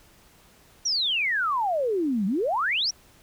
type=exponential two-way sweep; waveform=sine; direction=down then up; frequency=5950 to 183.7 to 5950 Hz; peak=-22 dBFS; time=0.85-2.91 s; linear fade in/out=10 ms; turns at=2.26 s; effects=pink hiss -56 dBFS RMS until 3.22 s